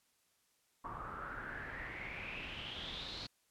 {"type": "noise with low-pass filter sweep", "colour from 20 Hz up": "pink", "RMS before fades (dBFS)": -45, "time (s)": [0.84, 3.27], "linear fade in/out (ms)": 10, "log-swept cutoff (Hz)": [1100, 4300], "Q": 7.6, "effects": ["white hiss -75 dBFS RMS until 3.5 s", "low-pass 12000 Hz 12 dB/octave"]}